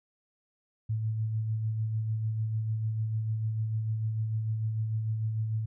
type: tone with tremolo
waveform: sine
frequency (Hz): 110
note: A2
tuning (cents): 0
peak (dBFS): -26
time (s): 0.89-5.66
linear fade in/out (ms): 10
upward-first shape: sine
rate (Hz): 6.7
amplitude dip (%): 35
effects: none